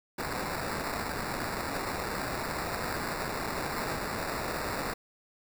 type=noise with sample-and-hold; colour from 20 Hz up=white; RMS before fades=-34 dBFS; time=0.18-4.94 s; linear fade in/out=10 ms; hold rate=3150 Hz; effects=none